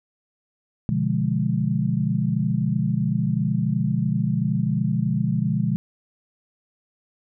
sine chord, B diminished seventh, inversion none, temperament equal with one note detuned, 123.9 / 146.83 / 174.61 / 207.7 Hz, B2 / D3 / F3 / Ab3, +6 / 0 / 0 / 0 cents, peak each -25 dBFS, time 0.89-5.76 s, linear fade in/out 0 ms, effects none

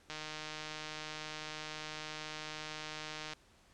click train, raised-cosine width 0.2 ms, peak -25 dBFS, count 499, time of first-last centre 0.1-3.334 s, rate 154 Hz, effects pink hiss -65 dBFS RMS until 3.73 s + low-pass 8000 Hz 12 dB/octave

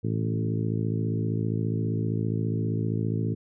harmonic tone with a mistuned harmonic, 55 Hz, A1, in tune, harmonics 2 / 3 / 4 / 5 / 6 / 7 / 8, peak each -27 / -31 / -33 / -35 / -37 / -38 / -39 dBFS, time 0.03-3.35 s, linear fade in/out 20 ms, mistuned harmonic 2, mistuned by +21 cents, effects none

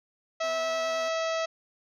harmonic tone, 651 Hz, E5, 22 cents flat, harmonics 1 / 2 / 3 / 4 / 5 / 6 / 7 / 8 / 9 / 10, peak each -28 / -34 / -38 / -40 / -42 / -44 / -45 / -46 / -47 / -48 dBFS, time 0.4-1.46 s, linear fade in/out 10 ms
10% pulse tone with vibrato, 254.1 Hz, B3, 49 cents sharp, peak -37 dBFS, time 0.43-1.09 s, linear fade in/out 10 ms, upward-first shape triangle, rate 9.6 Hz, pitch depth 92 cents each way
effects none

